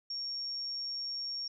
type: tone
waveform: sine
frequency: 5530 Hz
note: F8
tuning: 18 cents flat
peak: -35 dBFS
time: 0.1-1.48 s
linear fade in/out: 5 ms
effects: none